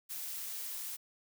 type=noise; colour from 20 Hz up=blue; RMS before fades=-41 dBFS; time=0.09-0.97 s; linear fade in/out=20 ms; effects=none